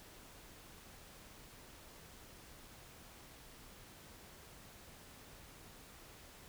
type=silence; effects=pink hiss -57 dBFS RMS until 6.48 s